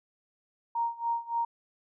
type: tone with tremolo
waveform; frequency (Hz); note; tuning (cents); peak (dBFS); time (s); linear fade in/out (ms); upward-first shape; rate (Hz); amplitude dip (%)
sine; 932.3; A#5; 0; -25; 0.75-1.45; 5; sine; 3.5; 90
effects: none